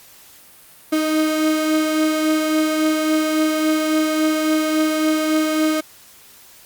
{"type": "beating tone pair", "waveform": "35% pulse", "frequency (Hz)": [311.1, 314.7], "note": ["D#4", "D#4"], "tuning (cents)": [0, 20], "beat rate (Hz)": 3.6, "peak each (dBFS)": [-15, -24], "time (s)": [0.92, 5.81], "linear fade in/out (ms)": 10, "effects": ["white hiss -46 dBFS RMS until 6.65 s", "Opus 48 kbps"]}